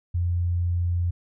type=tone; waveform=sine; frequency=87.31 Hz; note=F2; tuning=in tune; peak=-21 dBFS; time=0.14-1.11 s; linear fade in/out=10 ms; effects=none